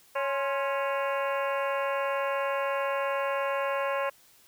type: harmonic tone with a mistuned harmonic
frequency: 277.2 Hz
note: C#4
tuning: in tune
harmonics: 2 / 3 / 4 / 5 / 6 / 7 / 8 / 9 / 10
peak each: -29 / -38 / -32 / -39 / -38 / -44 / -42 / -44 / -42 dBFS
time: 0.15-4.1 s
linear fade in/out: 10 ms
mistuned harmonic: 4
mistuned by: -73 cents
effects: white hiss -59 dBFS RMS until 4.47 s